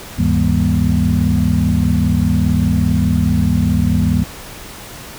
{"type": "tone cluster", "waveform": "sine", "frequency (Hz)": [75.9, 100.8, 161.2, 198.8, 239.4], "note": ["D#2", "G2", "E3", "G3", "A#3"], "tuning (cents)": [-42, 49, -38, 25, 46], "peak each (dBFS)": -18, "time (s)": [0.18, 4.24], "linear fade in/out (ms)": 10, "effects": ["pink hiss -33 dBFS RMS until 5.18 s"]}